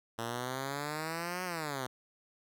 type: exponential two-way sweep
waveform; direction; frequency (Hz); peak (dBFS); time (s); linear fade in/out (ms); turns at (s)
5% pulse; up then down; 113.4 to 185 to 123.9; -24; 0.18-1.87; 10; 1.44
effects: none